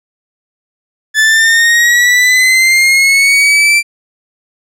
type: linear sweep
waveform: 40% pulse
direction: up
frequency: 1734 to 2353 Hz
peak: -5 dBFS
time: 1.14-3.83 s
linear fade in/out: 50 ms
effects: low-pass 11000 Hz 12 dB/octave